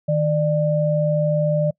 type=tone pair together; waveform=sine; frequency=155.56 / 595.5 Hz; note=D#3 / D5; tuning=0 / +24 cents; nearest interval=octave + major seventh; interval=2324 cents; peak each=-19 dBFS; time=0.08-1.71 s; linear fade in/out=10 ms; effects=noise-tail reverb RT60 0.1 s tail -25 dB re dry